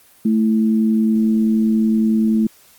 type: tone pair together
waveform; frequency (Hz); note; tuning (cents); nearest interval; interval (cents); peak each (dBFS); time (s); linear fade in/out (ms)
sine; 220 / 330.6; A3 / E4; 0 / +5; perfect fifth; 705; -13 / -23; 0.25-2.47; 5
effects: white hiss -50 dBFS RMS until 2.78 s + Opus 32 kbps